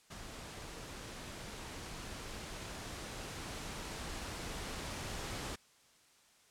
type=noise with level ramp; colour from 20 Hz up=pink; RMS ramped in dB=-48 to -41 dBFS; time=0.1-5.56 s; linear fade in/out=10 ms; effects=white hiss -66 dBFS RMS until 6.5 s + low-pass 9000 Hz 12 dB/octave